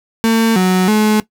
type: tone with pitch steps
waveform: 35% pulse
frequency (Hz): 225.8 / 184.8 / 213.8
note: A3 / F#3 / A3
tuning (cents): +45 / -2 / -49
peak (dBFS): -8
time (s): 0.24-1.2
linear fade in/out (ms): 0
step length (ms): 320
effects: noise-tail reverb RT60 0.1 s tail -17 dB re dry